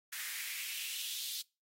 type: noise with high-pass filter sweep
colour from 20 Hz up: white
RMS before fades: -41 dBFS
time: 0.12-1.42 s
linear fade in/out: 10 ms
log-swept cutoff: 1700 to 3900 Hz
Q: 3.1
effects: noise-tail reverb RT60 0.3 s tail -25 dB re dry + AAC 48 kbps